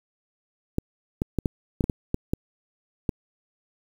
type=clicks; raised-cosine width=3 ms; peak=-10 dBFS; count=10; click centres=0.784 / 1.219 / 1.387 / 1.458 / 1.808 / 1.841 / 1.898 / 2.144 / 2.335 / 3.092 s; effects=7-bit